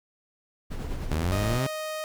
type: noise with tremolo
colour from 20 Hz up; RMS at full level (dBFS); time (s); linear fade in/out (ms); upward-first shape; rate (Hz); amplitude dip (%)
brown; -30; 0.7-1.6; 20; sine; 9.8; 40
type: exponential sweep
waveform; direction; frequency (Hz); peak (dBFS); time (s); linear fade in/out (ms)
sawtooth; up; 73.6 to 138.59; -21; 1.11-1.67; 5
type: tone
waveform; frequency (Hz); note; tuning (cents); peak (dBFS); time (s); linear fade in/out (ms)
sawtooth; 622.3; D#5; 0; -27; 1.32-2.04; 0
effects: none